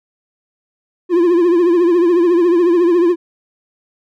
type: tone with vibrato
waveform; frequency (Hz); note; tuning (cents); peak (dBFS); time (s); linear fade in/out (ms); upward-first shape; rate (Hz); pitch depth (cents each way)
triangle; 347.2; F4; -10; -7; 1.09-3.16; 50; triangle; 14; 96
effects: none